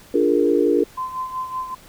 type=chord; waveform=sine; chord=Bb dominant seventh; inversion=first; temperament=equal; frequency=293.7 / 349.2 / 415.3 / 466.2 Hz; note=D4 / F4 / Ab4 / Bb4; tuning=0 / 0 / 0 / 0 cents; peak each=-20 dBFS; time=0.14-0.84 s; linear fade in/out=5 ms
type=tone with tremolo; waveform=sine; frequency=1030 Hz; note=C6; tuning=28 cents flat; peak=-22 dBFS; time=0.97-1.75 s; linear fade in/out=10 ms; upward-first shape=sine; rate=5.3 Hz; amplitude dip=65%
effects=pink hiss -47 dBFS RMS until 1.88 s